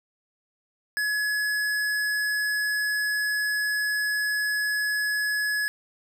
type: tone with hard clipping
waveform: sine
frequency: 1694 Hz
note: G#6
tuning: 34 cents sharp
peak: -25 dBFS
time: 0.97-5.68 s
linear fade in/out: 0 ms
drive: 16 dB
effects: none